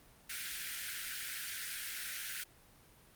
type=high-pass noise; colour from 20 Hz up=pink; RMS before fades=-41 dBFS; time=0.29-2.44 s; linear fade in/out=10 ms; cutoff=1400 Hz; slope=96 dB/octave; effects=pink hiss -62 dBFS RMS until 3.15 s + Opus 32 kbps